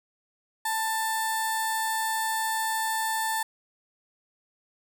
15% pulse tone with notch filter, 887 Hz, A5, 14 cents sharp, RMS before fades -28 dBFS, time 0.65-3.43 s, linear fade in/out 5 ms, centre 2800 Hz, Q 0.81, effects none

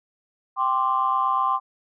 sine chord, G suspended fourth, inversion none, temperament equal, 784 / 1046.5 / 1174.7 Hz, G5 / C6 / D6, 0 / 0 / 0 cents, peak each -26 / -21 / -24 dBFS, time 0.56-1.6 s, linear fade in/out 50 ms, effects tanh soft clip ceiling -10 dBFS

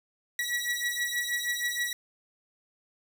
sawtooth beating tone pair, 1928 / 1934.3 Hz, B6 / B6, -42 / -37 cents, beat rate 6.3 Hz, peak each -28 dBFS, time 0.39-1.93 s, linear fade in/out 2 ms, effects none

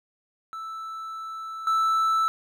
triangle tone with level steps, 1318.5 Hz, E6, in tune, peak -31 / -18 dBFS, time 0.53-2.28 s, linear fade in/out 0 ms, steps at 1.67 s, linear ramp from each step 2 ms, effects none

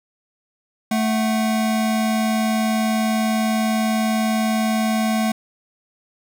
square tone pair together, 220 / 740 Hz, A3 / F#5, 0 / 0 cents, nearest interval octave + major sixth, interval 2100 cents, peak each -19 / -26 dBFS, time 0.91-5.32 s, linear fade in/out 5 ms, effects none

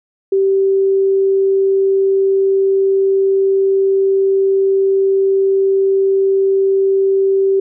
sine tone, 388.4 Hz, G4, 16 cents flat, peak -10 dBFS, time 0.32-7.6 s, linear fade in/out 5 ms, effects none

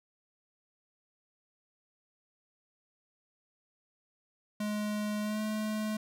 square tone with pitch glide, 210 to 214.7 Hz, G#3 to A3, +19 to -42 cents, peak -32 dBFS, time 4.6-5.97 s, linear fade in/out 5 ms, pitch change +39 cents, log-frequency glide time 5.22-5.41 s, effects none

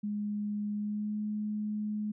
sine tone with pitch glide, 207.7 to 211.1 Hz, G#3 to G#3, 0 to +29 cents, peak -31 dBFS, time 0.03-2.12 s, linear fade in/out 10 ms, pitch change +29 cents, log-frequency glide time 0.74-1.17 s, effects none

